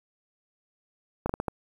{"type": "slowing click train", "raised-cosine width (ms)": 1, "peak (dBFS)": -14, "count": 5, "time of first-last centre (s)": [1.26, 1.482], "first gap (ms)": 34, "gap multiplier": 1.34, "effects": ["8-bit"]}